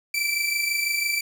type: tone pair together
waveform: sawtooth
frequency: 2323 / 2349 Hz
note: D7 / D7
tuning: -20 / 0 cents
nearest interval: unison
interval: 20 cents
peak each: -21 / -24 dBFS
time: 0.14-1.21 s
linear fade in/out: 5 ms
effects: 8-bit